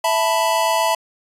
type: chord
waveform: square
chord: E suspended fourth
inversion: none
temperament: equal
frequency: 659.3 / 880 / 987.8 Hz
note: E5 / A5 / B5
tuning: 0 / 0 / 0 cents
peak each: -21 dBFS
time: 0.04-0.95 s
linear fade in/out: 5 ms
effects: resampled to 32000 Hz